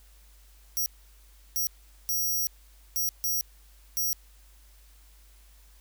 15% pulse tone bursts at uneven times, 5700 Hz, F8, 34 cents sharp, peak -20 dBFS, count 6, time 0.77-0.86 / 1.56-1.67 / 2.09-2.47 / 2.96-3.09 / 3.24-3.41 / 3.97-4.13 s, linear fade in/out 0 ms, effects added 50 Hz sine -53 dBFS peak until 5.8 s + white hiss -61 dBFS RMS until 5.8 s

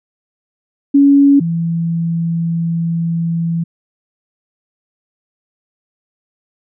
sine tone pair in turn, 280.8 / 166.96 Hz, C#4 / E3, +22 / +22 cents, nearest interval major sixth, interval 900 cents, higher first, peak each -5 / -14 dBFS, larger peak first, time 0.94-1.4 / 1.4-3.64 s, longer second, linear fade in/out 10 ms, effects none

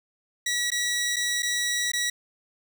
15% pulse tone with dropouts, 1929 Hz, B6, 41 cents flat, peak -18 dBFS, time 0.46-2.1 s, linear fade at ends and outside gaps 5 ms, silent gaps 0.704-0.717 / 1.161-1.165 / 1.423-1.429 / 1.918-1.934 s, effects none

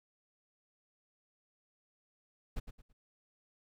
brown noise with echo, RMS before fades -36 dBFS, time 2.56-2.6 s, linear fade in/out 10 ms, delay 110 ms, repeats 3, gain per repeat -10 dB, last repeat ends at 2.93 s, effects none

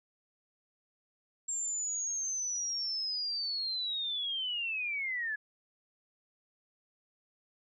sine linear sweep, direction down, 7459 to 1678 Hz, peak -32 dBFS, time 1.48-5.36 s, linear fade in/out 10 ms, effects none

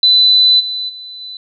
sine tone with level steps, 4001 Hz, B7, 22 cents sharp, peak -6 / -18 / -28 / -26 dBFS, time 0.03-1.37 s, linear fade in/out 2 ms, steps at 0.59 / 0.88 / 1.2 s, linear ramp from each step 20 ms, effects none

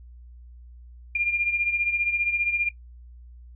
sine beating tone pair, 2400 / 2415 Hz, D7 / D7, +37 / +48 cents, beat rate 15 Hz, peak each -23 / -28 dBFS, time 1.15-2.69 s, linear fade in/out 5 ms, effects noise-tail reverb RT60 0.1 s tail -17 dB re dry + added 60 Hz sine -43 dBFS peak until 3.55 s

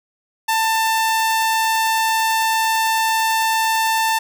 sawtooth tone, 891 Hz, A5, 22 cents sharp, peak -12 dBFS, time 0.48-4.19 s, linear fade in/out 10 ms, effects 9-bit

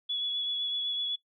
sine tone with vibrato, 3394 Hz, G#7, 37 cents sharp, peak -29 dBFS, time 0.09-1.16 s, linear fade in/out 10 ms, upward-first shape triangle, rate 7.9 Hz, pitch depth 18 cents each way, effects noise-tail reverb RT60 0.1 s tail -18 dB re dry

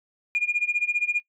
sine tone with tremolo, 2427 Hz, D#7, 44 cents flat, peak -17 dBFS, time 0.35-1.2 s, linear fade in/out 0 ms, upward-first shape sine, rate 15 Hz, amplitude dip 95%, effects noise-tail reverb RT60 0.1 s tail -19 dB re dry + tanh soft clip ceiling -15 dBFS

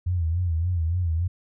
sine tone with vibrato, 85.3 Hz, F2, 40 cents flat, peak -21 dBFS, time 0.06-1.28 s, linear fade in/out 10 ms, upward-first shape sine, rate 3.5 Hz, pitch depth 110 cents each way, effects none

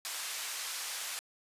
white band-pass noise, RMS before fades -39 dBFS, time 0.05-1.19 s, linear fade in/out 0 ms, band 890 to 9400 Hz, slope 12 dB/octave, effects resampled to 32000 Hz

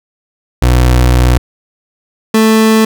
30% pulse tone pair in turn, 61.74 / 220.3 Hz, B1 / A3, 0 / +2 cents, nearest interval octave + minor seventh, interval 2202 cents, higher second, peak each -3 dBFS, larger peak neither, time 0.62-1.38 / 2.34-2.85 s, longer first, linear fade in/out 5 ms, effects none

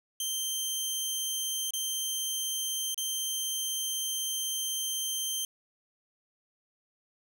15% pulse tone with dropouts, 3136 Hz, G7, in tune, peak -23 dBFS, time 0.2-5.45 s, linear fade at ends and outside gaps 2 ms, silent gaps 1.707-1.735 / 2.945-2.977 s, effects none

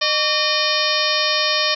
harmonic tone with a mistuned harmonic, 610 Hz, D#5, 34 cents flat, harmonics 1 / 2 / 3 / 4 / 5 / 6 / 7 / 8 / 9, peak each -25 / -25 / -25 / -25 / -25 / -25 / -25 / -25 / -25 dBFS, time 0.01-1.75 s, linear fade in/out 10 ms, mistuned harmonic 2, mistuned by -110 cents, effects none

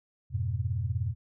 sine chord, F diminished, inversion none, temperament equal, 87.31 / 103.83 / 123.47 Hz, F2 / Ab2 / Cb3, 0 / 0 / 0 cents, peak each -32 dBFS, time 0.3-1.15 s, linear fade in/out 50 ms, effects none

